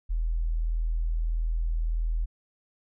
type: tone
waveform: sine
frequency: 40.8 Hz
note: E1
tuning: 17 cents flat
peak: -24 dBFS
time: 0.09-2.26 s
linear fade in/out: 20 ms
effects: none